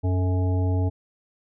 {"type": "harmonic tone with a mistuned harmonic", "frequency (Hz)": 92.5, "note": "F#2", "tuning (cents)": 0, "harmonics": [1, 3, 5, 7, 9], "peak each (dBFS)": [-20, -30, -34, -37, -39], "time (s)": [0.03, 0.9], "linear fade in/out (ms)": 20, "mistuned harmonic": 5, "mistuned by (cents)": -77, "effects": []}